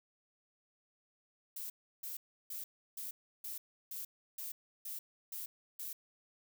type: noise bursts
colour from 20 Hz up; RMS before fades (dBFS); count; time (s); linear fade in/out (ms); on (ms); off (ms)
violet; -43; 10; 1.56-5.93; 5; 140; 330
effects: none